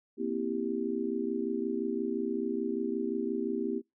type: chord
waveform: sine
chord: C dominant seventh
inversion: third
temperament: just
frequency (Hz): 235.5 / 261.6 / 327 / 392.4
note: Bb3 / C4 / E4 / G4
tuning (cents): +18 / 0 / -14 / +2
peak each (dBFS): -35 / -36 / -35 / -34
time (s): 0.17-3.82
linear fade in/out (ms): 50
effects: noise-tail reverb RT60 0.2 s tail -26 dB re dry